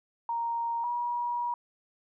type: tone pair in turn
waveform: sine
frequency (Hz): 932.3 / 960.2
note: A#5 / B5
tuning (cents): 0 / -49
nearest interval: minor second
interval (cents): 51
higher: second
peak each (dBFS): -28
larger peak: neither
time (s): 0.29-0.84 / 0.84-1.54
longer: second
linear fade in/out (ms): 2
effects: none